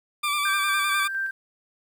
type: tone with vibrato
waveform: 20% pulse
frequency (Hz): 1174.7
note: D6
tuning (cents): 0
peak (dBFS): -18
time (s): 0.23-1.08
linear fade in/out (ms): 10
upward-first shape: square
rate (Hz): 9.8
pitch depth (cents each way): 28
type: tone with tremolo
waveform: sine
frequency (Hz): 1573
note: G6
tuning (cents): +6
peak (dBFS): -24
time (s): 0.45-1.31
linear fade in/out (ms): 5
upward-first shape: square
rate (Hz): 4.3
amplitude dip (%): 35
effects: 9-bit